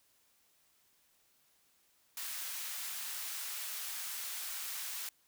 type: high-pass noise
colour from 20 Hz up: white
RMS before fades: -41 dBFS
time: 2.17-5.09 s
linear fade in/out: 2 ms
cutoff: 1100 Hz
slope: 12 dB/octave
effects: white hiss -71 dBFS RMS until 5.27 s